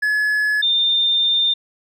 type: tone pair in turn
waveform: triangle / sine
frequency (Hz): 1703 / 3609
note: G#6 / A7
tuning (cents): +43 / +43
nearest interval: octave + minor second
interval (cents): 1300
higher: second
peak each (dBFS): -14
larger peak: neither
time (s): 0.02-0.62 / 0.62-1.54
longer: second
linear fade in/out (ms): 10
effects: none